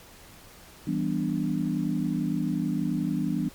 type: chord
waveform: sine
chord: E minor seventh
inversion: none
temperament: equal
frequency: 164.81 / 196 / 246.9 / 293.7 Hz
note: E3 / G3 / B3 / D4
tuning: 0 / 0 / 0 / 0 cents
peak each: -30 dBFS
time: 0.87-3.49 s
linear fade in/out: 5 ms
effects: pink hiss -50 dBFS RMS until 3.54 s + MP3 96 kbps